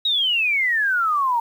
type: exponential sweep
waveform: sine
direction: down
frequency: 3856 to 911 Hz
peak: -17 dBFS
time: 0.05-1.4 s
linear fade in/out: 5 ms
effects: 8-bit